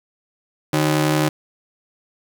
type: ring-modulated tone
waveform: sawtooth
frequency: 230 Hz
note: A#3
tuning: 23 cents flat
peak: -9 dBFS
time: 0.73-1.29 s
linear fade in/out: 5 ms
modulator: 79.4 Hz
effects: 8-bit